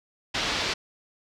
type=low-pass noise; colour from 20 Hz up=white; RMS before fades=-28 dBFS; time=0.34-0.74 s; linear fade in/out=10 ms; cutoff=4800 Hz; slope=24 dB/octave; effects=none